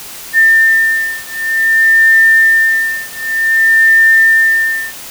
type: beating tone pair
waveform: sine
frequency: 1798 / 1798.54 Hz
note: A6 / A6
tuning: +37 / +38 cents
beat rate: 0.54 Hz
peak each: -10 dBFS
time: 0.33-4.94 s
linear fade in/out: 50 ms
effects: white hiss -29 dBFS RMS until 5.1 s